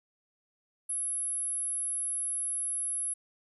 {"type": "tone", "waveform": "sine", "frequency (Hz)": 10920, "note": "F9", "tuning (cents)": -40, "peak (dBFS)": -30, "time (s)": [0.89, 3.14], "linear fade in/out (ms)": 10, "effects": []}